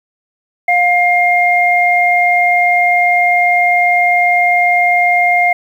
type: tone pair together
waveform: sine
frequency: 707.5 / 2120 Hz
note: F5 / C7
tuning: +22 / +22 cents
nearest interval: octave + perfect fifth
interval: 1900 cents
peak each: -11 dBFS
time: 0.68-5.53 s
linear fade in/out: 5 ms
effects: 7-bit